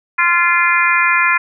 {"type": "harmonic tone", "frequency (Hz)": 346.1, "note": "F4", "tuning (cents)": -16, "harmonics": [3, 4, 5, 6, 7], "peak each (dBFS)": [-17, -17, -17, -17, -17], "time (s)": [0.18, 1.38], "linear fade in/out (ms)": 10, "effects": []}